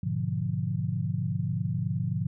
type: chord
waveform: sine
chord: G# diminished seventh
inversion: none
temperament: equal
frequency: 103.83 / 123.47 / 146.83 / 174.61 Hz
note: G#2 / B2 / D3 / F3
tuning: 0 / 0 / 0 / 0 cents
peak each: -32 dBFS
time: 0.03-2.27 s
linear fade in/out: 5 ms
effects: none